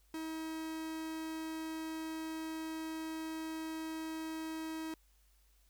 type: tone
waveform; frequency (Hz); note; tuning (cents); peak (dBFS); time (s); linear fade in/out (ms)
45% pulse; 319.1; D#4; +44; -39; 0.14-4.94; 2
effects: added 50 Hz sine -66 dBFS peak until 5.69 s + white hiss -73 dBFS RMS until 5.69 s

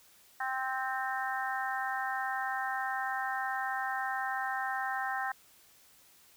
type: harmonic tone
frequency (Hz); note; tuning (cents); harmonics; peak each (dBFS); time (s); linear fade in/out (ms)
261.6; C4; 0; 3 / 4 / 5 / 6 / 7; -35 / -40 / -41 / -38 / -38; 0.4-5.32; 5
effects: white hiss -61 dBFS RMS until 6.36 s

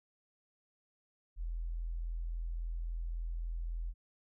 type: tone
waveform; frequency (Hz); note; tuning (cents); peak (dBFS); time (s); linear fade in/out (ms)
sine; 41.82; E1; +26; -35; 1.36-3.94; 50
effects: none

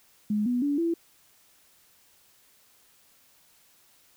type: tone with pitch steps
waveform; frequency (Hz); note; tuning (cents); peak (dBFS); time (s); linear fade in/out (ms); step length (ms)
sine; 210 / 245.4 / 286.9 / 335.3; G#3 / B3 / D4 / E4; +19 / -11 / -40 / +30; -23; 0.3-0.94; 5; 160
effects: white hiss -61 dBFS RMS until 4.16 s

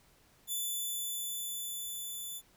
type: tone with level ramp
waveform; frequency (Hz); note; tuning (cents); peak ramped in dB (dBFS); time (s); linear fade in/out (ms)
5% pulse; 3496; A7; -12; -25 to -32; 0.47-2.42; 50
effects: pink hiss -65 dBFS RMS until 2.56 s

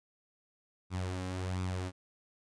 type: tone with flanger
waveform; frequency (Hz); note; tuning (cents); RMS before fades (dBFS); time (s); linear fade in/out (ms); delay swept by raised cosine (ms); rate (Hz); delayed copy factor
sawtooth; 92.1; F#2; -7; -36; 0.9-1.92; 50; 0.82 to 3.82; 1.4; +0.55
effects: resampled to 22050 Hz

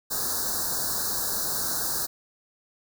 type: band-stop noise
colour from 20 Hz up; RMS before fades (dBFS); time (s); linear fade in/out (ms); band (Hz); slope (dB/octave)
white; -28; 0.1-2.07; 20; 1700 to 3900; 96
effects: none

